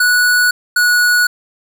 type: tone pair in turn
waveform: square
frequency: 1471 / 1463.8 Hz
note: F#6 / F#6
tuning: -11 / -19 cents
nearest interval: unison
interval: 8 cents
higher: first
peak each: -10 dBFS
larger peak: neither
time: 0-0.51 / 0.76-1.27 s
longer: neither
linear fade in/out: 5 ms
effects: none